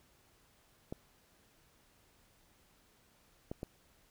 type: clicks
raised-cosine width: 2 ms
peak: -26 dBFS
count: 3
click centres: 0.925 / 3.515 / 3.631 s
effects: pink hiss -68 dBFS RMS until 4.1 s